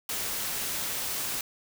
white noise, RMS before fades -32 dBFS, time 0.09-1.41 s, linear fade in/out 2 ms, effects none

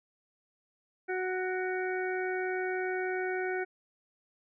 harmonic tone with a mistuned harmonic, 370 Hz, F#4, in tune, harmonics 1 / 2 / 4 / 5 / 6, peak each -32 / -38 / -37 / -43 / -42 dBFS, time 1.08-3.65 s, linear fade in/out 20 ms, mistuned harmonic 6, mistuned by +22 cents, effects none

